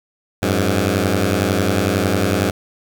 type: beating tone pair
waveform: 10% pulse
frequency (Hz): 91 / 102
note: F#2 / G#2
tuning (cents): -28 / -31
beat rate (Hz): 11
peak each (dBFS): -10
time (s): 0.42-2.51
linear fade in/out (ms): 10
effects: 7-bit